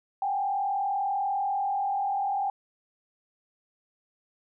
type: tone with frequency modulation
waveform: sine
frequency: 793 Hz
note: G5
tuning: 20 cents sharp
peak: -25 dBFS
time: 0.22-2.5 s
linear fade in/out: 2 ms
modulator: 40.4 Hz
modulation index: 0.9
effects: none